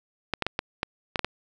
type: clicks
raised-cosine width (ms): 0.3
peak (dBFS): -9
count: 8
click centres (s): 0.337 / 0.423 / 0.466 / 0.591 / 0.831 / 1.158 / 1.193 / 1.246
effects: none